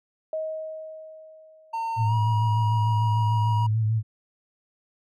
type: tone with exponential decay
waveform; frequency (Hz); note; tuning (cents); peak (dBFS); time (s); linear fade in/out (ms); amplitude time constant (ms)
sine; 631; D#5; +24; -25; 0.33-2.36; 2; 440
type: tone with pitch glide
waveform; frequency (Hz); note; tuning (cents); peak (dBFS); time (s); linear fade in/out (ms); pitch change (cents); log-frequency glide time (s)
triangle; 910 to 956.9; A#5 to A#5; -42 to +45; -24; 1.73-3.67; 10; +87; 2.04-2.14
type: tone with vibrato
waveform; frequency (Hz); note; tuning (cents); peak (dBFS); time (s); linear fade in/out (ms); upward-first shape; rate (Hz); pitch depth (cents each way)
sine; 110; A2; 0; -20; 1.96-4.03; 50; sine; 6.7; 45
effects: none